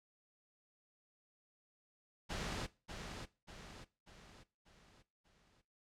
pink noise with echo, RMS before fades -41 dBFS, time 2.29-2.67 s, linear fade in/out 20 ms, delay 590 ms, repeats 5, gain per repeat -6 dB, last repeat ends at 5.62 s, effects noise-tail reverb RT60 0.3 s tail -18 dB re dry + low-pass 6000 Hz 12 dB/octave

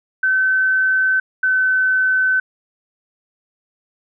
sine tone pair in turn, 1529 / 1520.4 Hz, G6 / F#6, -44 / +47 cents, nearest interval unison, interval 9 cents, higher first, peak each -13 dBFS, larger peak neither, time 0.23-1.2 / 1.43-2.4 s, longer neither, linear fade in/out 5 ms, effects none

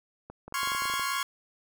clicks, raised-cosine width 1 ms, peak -28 dBFS, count 12, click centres 0.3 / 0.48 / 0.524 / 0.632 / 0.674 / 0.719 / 0.749 / 0.821 / 0.855 / 0.899 / 0.938 / 0.996 s
sawtooth chord, Db major seventh, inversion third, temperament equal, 1046.5 / 1108.7 / 1396.9 / 1661.2 Hz, C6 / Db6 / F6 / Ab6, 0 / 0 / 0 / 0 cents, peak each -30 / -28 / -32 / -33 dBFS, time 0.54-1.23 s, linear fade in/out 2 ms
effects none

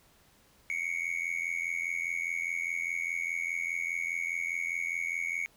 triangle tone with amplitude modulation, 2217 Hz, C#7, in tune, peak -25 dBFS, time 0.7-5.46 s, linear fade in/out 0 ms, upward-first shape sine, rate 84.9 Hz, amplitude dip 90%, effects pink hiss -63 dBFS RMS until 5.56 s

